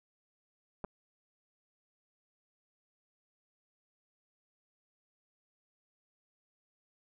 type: clicks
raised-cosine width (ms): 1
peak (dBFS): -26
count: 2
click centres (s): 0.842 / 0.847
effects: none